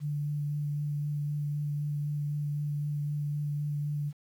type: tone with vibrato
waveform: sine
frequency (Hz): 146.83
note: D3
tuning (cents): 0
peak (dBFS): -29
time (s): 0-4.13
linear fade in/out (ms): 50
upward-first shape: sine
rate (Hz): 3.9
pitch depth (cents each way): 11
effects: 10-bit